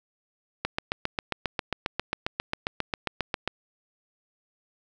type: click train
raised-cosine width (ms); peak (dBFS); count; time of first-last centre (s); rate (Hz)
0.3; -10; 22; 0.65-3.476; 7.43
effects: none